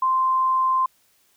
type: tone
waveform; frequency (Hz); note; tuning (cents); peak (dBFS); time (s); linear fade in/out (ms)
sine; 1043; C6; -6; -17; 0.02-0.86; 5
effects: white hiss -62 dBFS RMS until 1.36 s